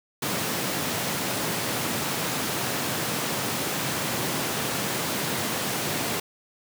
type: high-pass noise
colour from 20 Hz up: pink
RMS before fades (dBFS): -28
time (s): 0.22-6.2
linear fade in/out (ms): 5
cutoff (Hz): 120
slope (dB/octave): 24
effects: none